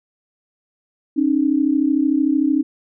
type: tone pair together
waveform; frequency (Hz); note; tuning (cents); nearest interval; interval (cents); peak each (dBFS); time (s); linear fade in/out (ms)
sine; 272.1 / 305.4; C#4 / D#4; -32 / -32; major second; 200; -17; 1.16-2.63; 20
effects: none